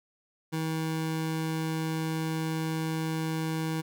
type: tone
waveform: 25% pulse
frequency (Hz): 159.8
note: D#3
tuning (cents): +47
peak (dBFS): -25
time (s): 0.52-3.82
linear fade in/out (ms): 20
effects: none